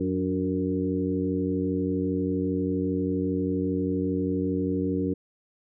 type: harmonic tone with a mistuned harmonic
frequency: 92.5 Hz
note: F#2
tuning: in tune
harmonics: 1 / 2 / 3 / 4 / 5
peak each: -33 / -30 / -27 / -32 / -32 dBFS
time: 0-5.14 s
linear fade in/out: 10 ms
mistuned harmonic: 3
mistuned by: +46 cents
effects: none